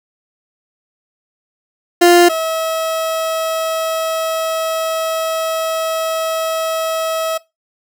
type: tone pair in turn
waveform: 30% pulse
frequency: 349.2 / 645.6 Hz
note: F4 / E5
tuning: 0 / -36 cents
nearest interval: major seventh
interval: 1064 cents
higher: second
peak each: -3 / -14 dBFS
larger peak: first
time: 2.01-2.29 / 2.29-7.38 s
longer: second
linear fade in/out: 10 ms
effects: noise-tail reverb RT60 0.2 s tail -19 dB re dry